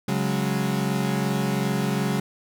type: chord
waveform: 35% pulse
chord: C# suspended fourth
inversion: none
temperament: equal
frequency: 138.59 / 185 / 207.7 Hz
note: C#3 / F#3 / G#3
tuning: 0 / 0 / 0 cents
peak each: -25 dBFS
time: 0.08-2.2 s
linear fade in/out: 5 ms
effects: none